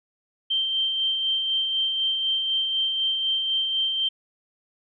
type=tone with tremolo; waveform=sine; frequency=3137 Hz; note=G7; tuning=1 cent sharp; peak=-20 dBFS; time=0.5-4.09 s; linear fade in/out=10 ms; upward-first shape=sine; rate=4 Hz; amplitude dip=35%; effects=none